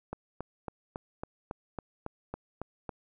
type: click train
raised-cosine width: 1 ms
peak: -22 dBFS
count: 11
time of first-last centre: 0.13-2.892 s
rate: 3.62 Hz
effects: none